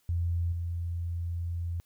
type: tone with level steps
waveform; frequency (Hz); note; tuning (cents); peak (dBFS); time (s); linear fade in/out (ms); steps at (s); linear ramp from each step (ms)
sine; 85.6; F2; -34; -26 / -30; 0.09-1.8; 0; 0.52; 5
effects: white hiss -70 dBFS RMS until 1.85 s